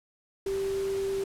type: tone in noise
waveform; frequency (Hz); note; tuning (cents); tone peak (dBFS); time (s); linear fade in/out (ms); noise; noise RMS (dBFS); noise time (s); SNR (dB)
sine; 390.1; G4; -8; -27; 0.46-1.24; 5; pink; -43; 0.46-1.24; +13
effects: low-pass 12000 Hz 12 dB/octave